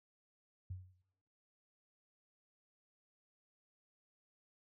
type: tone with exponential decay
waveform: sine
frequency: 92.1 Hz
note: F#2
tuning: 7 cents flat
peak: -38 dBFS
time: 0.7-1.02 s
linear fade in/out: 5 ms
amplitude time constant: 69 ms
effects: noise-tail reverb RT60 1.0 s tail -25 dB re dry + high-pass 60 Hz 12 dB/octave